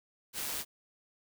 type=noise with amplitude modulation; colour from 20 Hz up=white; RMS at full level=-35 dBFS; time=0.33-0.65 s; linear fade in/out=50 ms; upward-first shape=sine; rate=142 Hz; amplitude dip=40%; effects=none